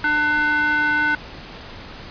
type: tone with band-pass filter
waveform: square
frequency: 299.5 Hz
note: D4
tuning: 34 cents sharp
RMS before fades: -19 dBFS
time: 0.04-1.15 s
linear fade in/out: 2 ms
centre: 1500 Hz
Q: 3.8
effects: pink hiss -37 dBFS RMS until 2.1 s + resampled to 11025 Hz